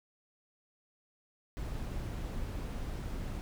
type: noise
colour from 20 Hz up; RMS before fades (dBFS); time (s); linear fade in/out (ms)
brown; -38; 1.57-3.41; 0
effects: none